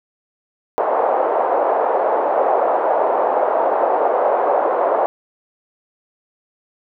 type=band-pass noise; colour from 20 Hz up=white; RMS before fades=-17 dBFS; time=0.78-5.06 s; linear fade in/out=0 ms; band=480 to 820 Hz; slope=24 dB/octave; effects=none